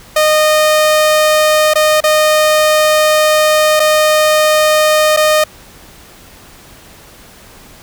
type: tone with dropouts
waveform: sawtooth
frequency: 615 Hz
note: D#5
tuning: 20 cents flat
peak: -4 dBFS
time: 0.16-5.44 s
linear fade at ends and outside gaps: 5 ms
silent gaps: 1.737-1.755 / 2.005-2.038 / 3.797-3.8 / 5.165-5.171 s
effects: pink hiss -39 dBFS RMS until 7.82 s